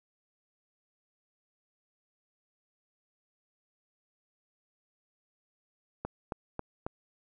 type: click train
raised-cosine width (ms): 1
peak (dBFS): -20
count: 4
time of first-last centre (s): 6.05-6.865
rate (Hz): 3.68
effects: none